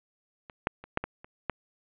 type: clicks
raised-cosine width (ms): 0.5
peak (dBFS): -29 / -10 / -28 / -10 / -17 / -30 / -13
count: 7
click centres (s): 0.498 / 0.671 / 0.84 / 0.974 / 1.04 / 1.245 / 1.497
effects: resampled to 8000 Hz + 8-bit